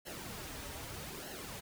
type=noise with flanger; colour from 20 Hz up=pink; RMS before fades=-45 dBFS; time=0.05-1.61 s; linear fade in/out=20 ms; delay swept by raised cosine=0.83 to 5.93 ms; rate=0.81 Hz; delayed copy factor=-0.7; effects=none